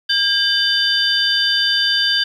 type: tone cluster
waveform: sine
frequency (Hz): 1612 / 3005 / 3580 / 4718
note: G6 / F#7 / A7 / D8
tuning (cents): +48 / +26 / +29 / +7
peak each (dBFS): -19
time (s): 0.09-2.24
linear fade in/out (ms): 10
effects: tanh soft clip ceiling -5 dBFS + 8-bit